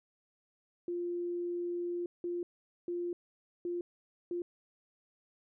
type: tone bursts at uneven times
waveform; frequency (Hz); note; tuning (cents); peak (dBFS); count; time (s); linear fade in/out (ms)
sine; 349.2; F4; 0; -33; 5; 0.88-2.06 / 2.24-2.43 / 2.88-3.13 / 3.65-3.81 / 4.31-4.42; 2
effects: none